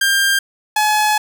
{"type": "tone pair in turn", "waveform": "sawtooth", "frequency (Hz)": [1595, 849.8], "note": ["G6", "G#5"], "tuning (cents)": [30, 40], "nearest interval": "major seventh", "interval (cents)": 1090, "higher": "first", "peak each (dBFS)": -9, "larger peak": "neither", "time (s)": [[0.01, 0.39], [0.76, 1.18]], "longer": "second", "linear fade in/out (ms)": 5, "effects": []}